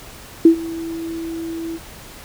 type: tone with ADSR envelope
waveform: sine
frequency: 329.6 Hz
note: E4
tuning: in tune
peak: -3 dBFS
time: 0.45-1.79 s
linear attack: 4 ms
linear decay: 97 ms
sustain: -21 dB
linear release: 40 ms
effects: pink hiss -39 dBFS RMS until 2.24 s